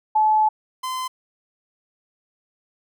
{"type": "tone pair in turn", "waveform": ["sine", "45% pulse"], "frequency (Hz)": [862, 1029], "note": ["A5", "C6"], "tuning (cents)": [-36, -29], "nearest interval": "minor third", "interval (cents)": 307, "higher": "second", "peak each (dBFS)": [-14, -25], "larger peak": "first", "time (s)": [[0.15, 0.49], [0.83, 1.08]], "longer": "first", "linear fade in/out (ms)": 10, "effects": []}